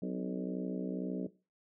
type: harmonic tone with a mistuned harmonic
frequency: 62 Hz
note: B1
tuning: 7 cents sharp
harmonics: 3 / 4 / 5 / 6 / 7 / 8 / 9 / 10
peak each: -37 / -40 / -43 / -46 / -44 / -51 / -49 / -50 dBFS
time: 0.02-1.27 s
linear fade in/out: 5 ms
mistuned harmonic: 4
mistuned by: +63 cents
effects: noise-tail reverb RT60 0.3 s tail -18 dB re dry